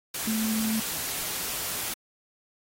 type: tone in noise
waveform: sine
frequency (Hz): 220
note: A3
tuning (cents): 0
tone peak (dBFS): -25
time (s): 0.27-0.8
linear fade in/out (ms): 5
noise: white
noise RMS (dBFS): -32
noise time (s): 0.14-1.94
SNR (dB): +4
effects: AAC 48 kbps